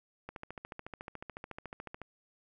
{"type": "click train", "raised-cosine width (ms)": 0.5, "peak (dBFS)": -27, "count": 25, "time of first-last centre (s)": [0.29, 2.017], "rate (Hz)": 13.9, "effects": []}